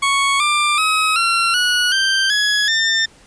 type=tone with pitch steps; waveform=20% pulse; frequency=1108.7 / 1188.3 / 1273.6 / 1365 / 1462.9 / 1567.9 / 1680.5 / 1801.1 Hz; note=C#6 / D6 / D#6 / F6 / F#6 / G6 / G#6 / A6; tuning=0 / +20 / +40 / -40 / -20 / 0 / +20 / +40 cents; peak=-9 dBFS; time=0.02-3.06 s; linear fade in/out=10 ms; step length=380 ms; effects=pink hiss -48 dBFS RMS until 3.26 s + resampled to 22050 Hz